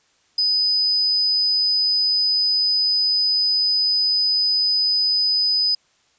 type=tone; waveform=sine; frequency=4998 Hz; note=D#8; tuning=7 cents sharp; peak=-16 dBFS; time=0.38-5.75 s; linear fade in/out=5 ms; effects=white hiss -61 dBFS RMS until 6.18 s + resampled to 16000 Hz